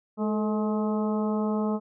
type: harmonic tone with a mistuned harmonic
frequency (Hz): 212.2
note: G#3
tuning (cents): +38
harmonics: 1 / 2 / 3 / 4 / 5 / 6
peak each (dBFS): -25 / -31 / -35 / -37 / -39 / -41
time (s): 0.17-1.8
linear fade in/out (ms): 50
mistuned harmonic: 2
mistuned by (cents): +46
effects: none